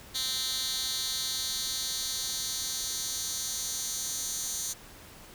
10% pulse tone with high-pass filter sweep, 260 Hz, C4, 11 cents flat, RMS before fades -33 dBFS, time 0.14-4.74 s, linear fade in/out 20 ms, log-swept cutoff 4000 to 6200 Hz, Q 2.2, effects pink hiss -50 dBFS RMS until 5.34 s

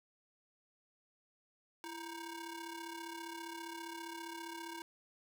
sawtooth ring-modulated tone, 635 Hz, D#5, 35 cents sharp, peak -37 dBFS, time 1.84-4.82 s, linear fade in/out 0 ms, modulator 300 Hz, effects none

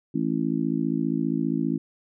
harmonic tone, 55 Hz, A1, in tune, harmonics 3 / 4 / 5 / 6, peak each -29 / -28 / -26 / -30 dBFS, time 0.14-1.78 s, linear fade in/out 10 ms, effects none

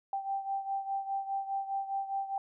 sine beating tone pair, 783 / 787.9 Hz, G5 / G5, -2 / +9 cents, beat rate 4.9 Hz, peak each -33 / -38 dBFS, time 0.13-2.38 s, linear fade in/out 2 ms, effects none

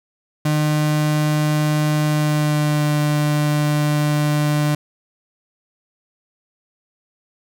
35% pulse tone with pitch glide, 151.5 to 148.98 Hz, D#3 to D3, -46 to +25 cents, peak -14 dBFS, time 0.45-4.75 s, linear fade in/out 5 ms, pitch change -29 cents, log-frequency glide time 2.05-2.92 s, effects none

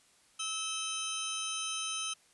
15% pulse tone pair together, 1300 / 3099 Hz, E6 / G7, -24 / -21 cents, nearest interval octave + minor third, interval 1503 cents, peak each -32 / -28 dBFS, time 0.39-2.14 s, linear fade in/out 10 ms, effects white hiss -65 dBFS RMS until 2.33 s + resampled to 24000 Hz

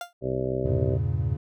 30% pulse tone with exponential decay, 698.5 Hz, F5, in tune, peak -26 dBFS, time 0.01-0.13 s, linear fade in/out 2 ms, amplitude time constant 26 ms
harmonic tone, 64.6 Hz, C2, 21 cents flat, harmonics 1 / 2 / 3 / 4 / 5 / 6 / 7 / 8 / 9 / 10, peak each -39 / -31 / -39 / -35 / -37 / -29 / -40 / -35 / -33 / -40 dBFS, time 0.21-0.99 s, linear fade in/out 50 ms
triangle chord, E diminished seventh, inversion none, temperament equal with one note detuned, 82.41 / 100.12 / 116.54 / 138.59 Hz, E2 / G2 / Bb2 / Db3, 0 / +37 / 0 / 0 cents, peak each -27 dBFS, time 0.65-1.37 s, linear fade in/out 5 ms
effects none

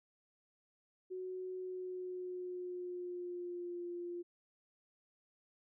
sine tone with pitch glide, 370 to 349.2 Hz, F#4 to F4, 0 to 0 cents, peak -40 dBFS, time 1.1-4.23 s, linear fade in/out 20 ms, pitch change -100 cents, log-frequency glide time 1.57-3.86 s, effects none

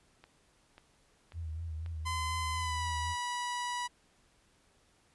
click train, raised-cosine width 0.3 ms, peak -36 dBFS, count 4, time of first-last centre 0.24-1.862 s, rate 1.85 Hz
sine tone with vibrato, 81.1 Hz, E2, 28 cents flat, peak -36 dBFS, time 1.33-3.16 s, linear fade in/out 50 ms, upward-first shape sine, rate 4.1 Hz, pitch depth 64 cents each way
sawtooth tone with pitch glide, 1025 to 975.9 Hz, C6 to B5, -36 to -21 cents, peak -30 dBFS, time 2.05-3.88 s, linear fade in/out 20 ms, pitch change -85 cents, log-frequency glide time 2.52-2.87 s
effects pink hiss -68 dBFS RMS until 5.14 s + resampled to 24000 Hz

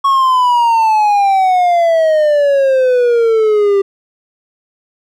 triangle exponential sweep, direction down, 1108.7 to 392 Hz, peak -6 dBFS, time 0.04-3.82 s, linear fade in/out 10 ms, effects none

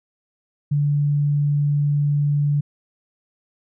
sine tone, 145.3 Hz, D3, 18 cents flat, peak -16 dBFS, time 0.71-2.61 s, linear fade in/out 10 ms, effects none

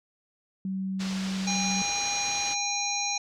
sine tone, 190.8 Hz, G3, 47 cents flat, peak -28 dBFS, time 0.65-1.82 s, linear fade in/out 2 ms
white low-pass noise, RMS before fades -39 dBFS, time 0.99-2.55 s, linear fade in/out 20 ms, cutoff 5900 Hz, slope 24 dB/octave
harmonic tone, 810 Hz, G#5, 43 cents flat, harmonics 1 / 3 / 5 / 7 / 8, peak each -33 / -33 / -33 / -33 / -33 dBFS, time 1.47-3.18 s, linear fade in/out 5 ms
effects none

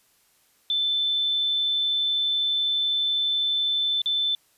sine tone with dropouts, 3528 Hz, A7, 4 cents sharp, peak -21 dBFS, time 0.7-4.35 s, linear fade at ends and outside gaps 1 ms, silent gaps 4.018-4.059 s, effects white hiss -63 dBFS RMS until 4.57 s + resampled to 32000 Hz

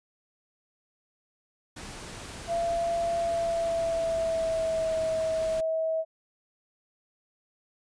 pink noise, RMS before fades -41 dBFS, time 1.76-5.61 s, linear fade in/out 10 ms
sine tone with pitch glide, 679 to 643.5 Hz, F5 to E5, -49 to -42 cents, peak -25 dBFS, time 2.47-6.05 s, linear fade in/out 50 ms, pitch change -93 cents, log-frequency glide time 3.15-4.95 s
effects resampled to 22050 Hz

